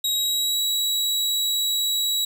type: tone with pitch glide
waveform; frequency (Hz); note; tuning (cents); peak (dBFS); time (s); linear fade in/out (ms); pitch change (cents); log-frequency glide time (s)
sawtooth; 3819 to 3888; A#7 to B7; +41 to -28; -18; 0.04-2.25; 5; +31; 0.16-0.59
effects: 10-bit